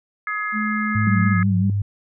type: harmonic tone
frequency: 420.7 Hz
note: G#4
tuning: 22 cents sharp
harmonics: 3 / 4 / 5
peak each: -26 / -27 / -28 dBFS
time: 0.27-1.43 s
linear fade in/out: 2 ms
type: tone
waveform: sine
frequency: 214 Hz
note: A3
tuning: 48 cents flat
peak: -22 dBFS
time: 0.52-1.36 s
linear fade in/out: 50 ms
type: tone with pitch glide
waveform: sine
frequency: 106.9 to 101.13 Hz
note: A2 to G#2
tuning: -49 to -46 cents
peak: -18 dBFS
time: 0.95-1.82 s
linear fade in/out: 5 ms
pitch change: -97 cents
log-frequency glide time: 1.08-1.57 s
type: tone with vibrato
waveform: sine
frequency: 187.1 Hz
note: F#3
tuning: 20 cents sharp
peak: -18 dBFS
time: 1.07-1.7 s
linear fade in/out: 2 ms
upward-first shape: triangle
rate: 5.5 Hz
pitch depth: 110 cents each way
effects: none